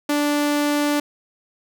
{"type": "tone", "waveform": "sawtooth", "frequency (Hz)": 292.7, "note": "D4", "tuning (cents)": -6, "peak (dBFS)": -14, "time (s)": [0.09, 1], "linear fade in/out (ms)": 5, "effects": []}